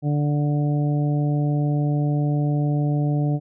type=harmonic tone; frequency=146.83 Hz; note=D3; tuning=in tune; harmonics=1 / 2 / 3 / 4 / 5; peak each=-19 / -26 / -35 / -34 / -35 dBFS; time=0.02-3.4 s; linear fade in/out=50 ms; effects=none